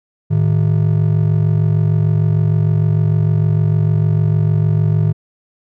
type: ring-modulated tone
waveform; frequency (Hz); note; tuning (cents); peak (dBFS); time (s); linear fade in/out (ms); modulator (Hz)
triangle; 131.5; C3; +9; -6; 0.3-5.13; 20; 23.3
effects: none